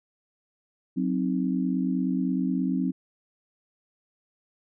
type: chord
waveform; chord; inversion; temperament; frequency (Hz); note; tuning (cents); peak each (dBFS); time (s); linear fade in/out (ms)
sine; C diminished; second; equal; 185 / 261.6 / 311.1; Gb3 / C4 / Eb4; 0 / 0 / 0; -27 / -26 / -32; 0.96-2.92; 20
effects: none